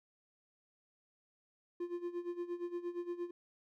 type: tone with tremolo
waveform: triangle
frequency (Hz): 349.2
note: F4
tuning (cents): 0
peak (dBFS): -33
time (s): 1.8-3.31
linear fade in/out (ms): 5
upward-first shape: sine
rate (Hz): 8.6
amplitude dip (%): 80
effects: none